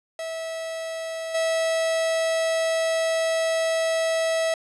45% pulse tone with level steps, 651 Hz, E5, 22 cents flat, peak -29 / -21 dBFS, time 0.19-4.54 s, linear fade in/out 2 ms, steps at 1.34 s, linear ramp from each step 10 ms, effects resampled to 24000 Hz + 9-bit

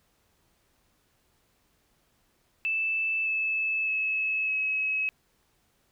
sine tone with pitch steps, 2637 / 2613 / 2589 / 2565 Hz, E7 / E7 / E7 / E7, 0 / -16 / -32 / -48 cents, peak -25 dBFS, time 2.65-5.09 s, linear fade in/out 0 ms, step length 610 ms, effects pink hiss -69 dBFS RMS until 5.91 s

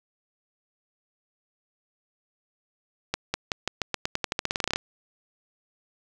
accelerating click train, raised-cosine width 0.2 ms, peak -8 dBFS, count 20, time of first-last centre 3.14-4.76 s, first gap 200 ms, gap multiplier 0.89, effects none

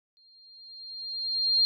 sine tone with exponential growth, 4203 Hz, C8, 7 cents sharp, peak -18 dBFS, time 0.17-1.65 s, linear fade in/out 0 ms, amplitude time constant 320 ms, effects none

